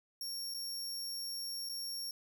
sawtooth tone with dropouts, 5520 Hz, F8, 21 cents flat, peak -36 dBFS, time 0.21-2.11 s, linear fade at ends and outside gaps 2 ms, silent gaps 0.54-0.545 / 1.69-1.695 s, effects 12-bit

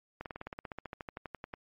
slowing click train, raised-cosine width 0.5 ms, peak -25 dBFS, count 20, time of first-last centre 0.21-1.538 s, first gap 48 ms, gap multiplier 1.04, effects MP3 32 kbps

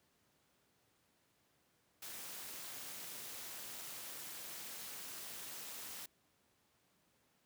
white noise with amplitude modulation, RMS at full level -45 dBFS, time 2.02-6.06 s, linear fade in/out 5 ms, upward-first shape sine, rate 294 Hz, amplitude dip 65%, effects pink hiss -75 dBFS RMS until 7.45 s + high-pass 100 Hz 12 dB/octave

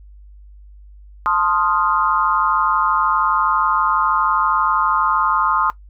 sine chord, F dominant seventh, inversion first, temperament equal, 880 / 1046.5 / 1244.5 / 1396.9 Hz, A5 / C6 / Eb6 / F6, 0 / 0 / 0 / 0 cents, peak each -23 / -19 / -18 / -24 dBFS, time 1.26-5.7 s, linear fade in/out 0 ms, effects noise-tail reverb RT60 0.1 s tail -17 dB re dry + added 50 Hz sine -39 dBFS peak until 5.89 s

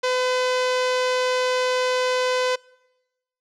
sawtooth tone with low-pass filter, 506 Hz, B4, 42 cents sharp, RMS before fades -22 dBFS, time 0.03-2.56 s, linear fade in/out 10 ms, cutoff 5400 Hz, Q 1.1, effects noise-tail reverb RT60 1.0 s tail -25 dB re dry

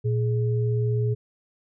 sine tone pair together, 117.4 / 418.6 Hz, A#2 / G#4, +13 / +14 cents, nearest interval octave + minor seventh, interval 2201 cents, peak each -21 / -29 dBFS, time 0.04-1.15 s, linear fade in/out 20 ms, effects none

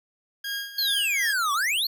20% pulse tone with tremolo, 1629 Hz, G#6, 34 cents flat, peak -23 dBFS, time 0.44-1.33 s, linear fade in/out 5 ms, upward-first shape sine, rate 2.6 Hz, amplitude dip 75%
square exponential two-way sweep, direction down then up, 4499 to 1108.7 to 4499 Hz, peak -23 dBFS, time 0.78-1.87 s, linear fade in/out 5 ms, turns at 1.53 s
effects none

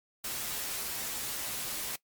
white noise with comb filter, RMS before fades -36 dBFS, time 0.24-1.96 s, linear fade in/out 5 ms, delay 11 ms, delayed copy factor -0.55, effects noise-tail reverb RT60 0.1 s tail -20 dB re dry + MP3 96 kbps

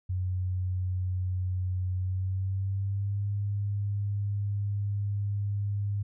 sine tone with pitch glide, 92 to 101.49 Hz, F#2 to G#2, -9 to -39 cents, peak -27 dBFS, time 0.09-6.03 s, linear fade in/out 10 ms, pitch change +170 cents, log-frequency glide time 1.95-3.26 s, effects none

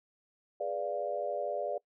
sine chord, G# diminished seventh, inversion none, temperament equal, 415.3 / 493.9 / 587.3 / 698.5 Hz, G#4 / B4 / D5 / F5, 0 / 0 / 0 / 0 cents, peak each -40 / -39 / -34 / -38 dBFS, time 0.6-1.78 s, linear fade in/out 5 ms, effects noise-tail reverb RT60 0.1 s tail -23 dB re dry

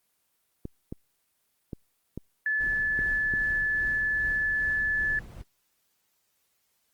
clicks, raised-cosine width 3 ms, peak -22 dBFS, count 6, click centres 0.654 / 0.925 / 1.732 / 2.176 / 2.991 / 3.338 s
sine tone, 1730 Hz, A6, 30 cents flat, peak -24 dBFS, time 2.46-5.19 s, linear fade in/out 2 ms
brown noise with tremolo, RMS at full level -39 dBFS, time 2.59-5.43 s, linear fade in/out 20 ms, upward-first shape sine, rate 2.5 Hz, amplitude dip 40%
effects white hiss -73 dBFS RMS until 6.93 s + Opus 24 kbps

